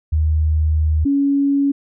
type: tone pair in turn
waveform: sine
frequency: 77.78 / 280.1 Hz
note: D#2 / C#4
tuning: 0 / +18 cents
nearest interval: octave + minor seventh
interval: 2218 cents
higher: second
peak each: -13 dBFS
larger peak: neither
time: 0.12-1.05 / 1.05-1.72 s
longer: first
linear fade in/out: 10 ms
effects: none